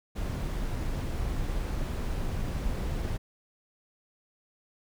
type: noise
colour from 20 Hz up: brown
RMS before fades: -31 dBFS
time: 0.15-3.18 s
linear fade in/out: 20 ms
effects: none